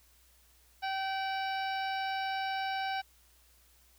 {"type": "harmonic tone with a mistuned harmonic", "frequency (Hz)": 772, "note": "G5", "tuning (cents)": -27, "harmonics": [1, 2, 3, 4, 5, 6, 7], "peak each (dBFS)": [-33, -39, -43, -45, -47, -49, -50], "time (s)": [0.82, 3.02], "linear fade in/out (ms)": 20, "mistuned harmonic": 4, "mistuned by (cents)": -78, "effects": ["added 60 Hz sine -65 dBFS peak until 3.98 s", "white hiss -65 dBFS RMS until 3.98 s"]}